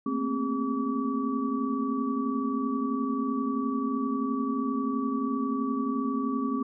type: tone cluster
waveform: sine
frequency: 222.6 / 233.4 / 265.6 / 409.4 / 1145 Hz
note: A3 / A#3 / C4 / G#4 / D6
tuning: +20 / +2 / +26 / -25 / -44 cents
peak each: -35 / -34 / -28 / -37 / -34 dBFS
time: 0.06-6.63 s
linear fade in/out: 5 ms
effects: none